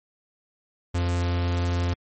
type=tone; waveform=45% pulse; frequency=87.31 Hz; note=F2; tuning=in tune; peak=-22 dBFS; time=0.94-1.94 s; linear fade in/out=10 ms; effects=MP3 32 kbps